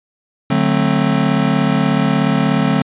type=chord; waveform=square; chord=D dominant seventh; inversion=none; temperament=just; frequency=146.83 / 183.54 / 220.2 / 264.3 Hz; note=D3 / F#3 / A3 / C4; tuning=0 / -14 / +2 / +18 cents; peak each=-19 dBFS; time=0.5-2.82 s; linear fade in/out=5 ms; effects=resampled to 8000 Hz